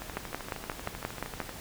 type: two click trains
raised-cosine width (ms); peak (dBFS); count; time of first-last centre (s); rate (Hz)
0.5; -23 / -16; 20 / 8; 0.02-1.493 / 0.17-1.402; 12.9 / 5.68
effects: pink hiss -44 dBFS RMS until 1.6 s